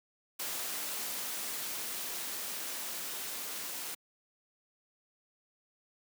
white noise with level ramp, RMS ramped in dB -37 to -40 dBFS, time 0.39-3.95 s, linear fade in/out 10 ms, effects high-pass 200 Hz 12 dB/octave

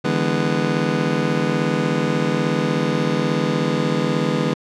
25% pulse chord, E dominant seventh, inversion third, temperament just, 148.33 / 164.81 / 206 / 247.2 Hz, D3 / E3 / G#3 / B3, +18 / 0 / -14 / +2 cents, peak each -20 dBFS, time 0.04-4.54 s, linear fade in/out 10 ms, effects low-pass 5000 Hz 12 dB/octave

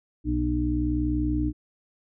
harmonic tone, 60.4 Hz, B1, 38 cents flat, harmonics 1 / 2 / 4 / 5, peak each -27 / -31 / -35 / -25 dBFS, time 0.24-1.53 s, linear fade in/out 50 ms, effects none

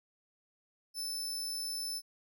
sawtooth tone, 5274 Hz, E8, in tune, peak -33 dBFS, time 0.94-2.02 s, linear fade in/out 50 ms, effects none

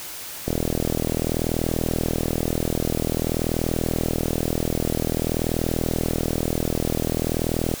click train, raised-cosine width 2 ms, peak -9 dBFS, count 295, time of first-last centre 0.48-7.739 s, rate 40.5 Hz, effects white hiss -35 dBFS RMS until 7.8 s

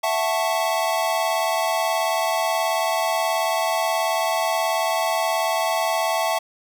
square chord, F# minor seventh, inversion third, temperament equal with one note detuned, 661.5 / 740 / 880 / 1108.7 Hz, E5 / F#5 / A5 / C#6, +6 / 0 / 0 / 0 cents, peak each -24 / -28 / -26 / -29 dBFS, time 0.03-6.39 s, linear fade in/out 10 ms, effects none

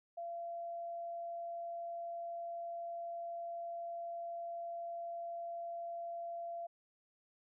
sine tone, 683 Hz, F5, 39 cents flat, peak -40 dBFS, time 0.17-6.67 s, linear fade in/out 10 ms, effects none

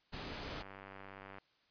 pink noise, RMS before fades -44 dBFS, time 0.12-0.63 s, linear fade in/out 20 ms
click train, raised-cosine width 0.5 ms, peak -35 dBFS, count 92, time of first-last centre 0.45-1.384 s, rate 97.4 Hz
effects white hiss -73 dBFS RMS until 1.7 s + resampled to 11025 Hz

